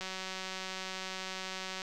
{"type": "click train", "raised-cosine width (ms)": 0.2, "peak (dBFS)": -22, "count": 341, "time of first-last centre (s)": [0.01, 1.819], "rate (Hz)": 188, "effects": []}